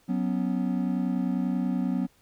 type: chord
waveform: triangle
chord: F# suspended fourth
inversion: none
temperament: equal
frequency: 185 / 246.9 / 277.2 Hz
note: F#3 / B3 / C#4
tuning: 0 / 0 / 0 cents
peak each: -26 / -26 / -30 dBFS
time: 0.08-2.07 s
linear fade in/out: 20 ms
effects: pink hiss -63 dBFS RMS until 2.21 s